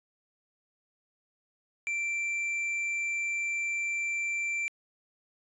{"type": "tone with tanh clipping", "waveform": "sine", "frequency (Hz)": 2349, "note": "D7", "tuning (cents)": 0, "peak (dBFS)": -30, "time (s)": [1.87, 4.68], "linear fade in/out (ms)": 0, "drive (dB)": 6, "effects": ["resampled to 22050 Hz"]}